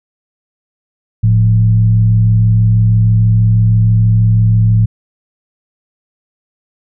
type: tone with frequency modulation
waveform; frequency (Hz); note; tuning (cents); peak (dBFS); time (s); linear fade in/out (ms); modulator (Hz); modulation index
sine; 109.9; A2; -2; -6; 1.23-4.86; 10; 66.2; 0.48
effects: none